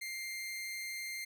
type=tone with amplitude modulation; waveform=sawtooth; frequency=2104 Hz; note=C7; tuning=9 cents sharp; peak=-34 dBFS; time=0.01-1.25 s; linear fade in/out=10 ms; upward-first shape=sine; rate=199 Hz; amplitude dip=35%; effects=none